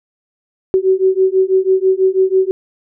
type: beating tone pair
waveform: sine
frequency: 375.5 / 381.6 Hz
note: F#4 / G4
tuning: +26 / -47 cents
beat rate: 6.1 Hz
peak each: -13 dBFS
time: 0.74-2.51 s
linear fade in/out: 0 ms
effects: none